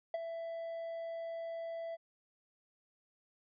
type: tone with ADSR envelope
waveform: triangle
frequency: 664 Hz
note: E5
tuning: 12 cents sharp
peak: -29 dBFS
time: 0.14-1.97 s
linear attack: 3 ms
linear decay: 26 ms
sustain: -8 dB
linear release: 30 ms
effects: resampled to 11025 Hz